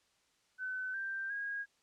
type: tone with pitch steps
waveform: sine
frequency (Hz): 1515 / 1574.8 / 1636.9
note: F#6 / G6 / G#6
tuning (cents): +40 / +8 / -26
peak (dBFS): -36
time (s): 0.58-1.66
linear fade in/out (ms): 50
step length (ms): 360
effects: white hiss -73 dBFS RMS until 1.82 s + low-pass 7000 Hz 12 dB/octave